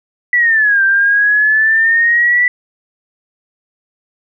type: exponential two-way sweep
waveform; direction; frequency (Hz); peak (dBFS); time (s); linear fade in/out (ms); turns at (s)
sine; down then up; 1975.5 to 1568 to 1975.5; -8; 0.33-2.48; 2; 0.83
effects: none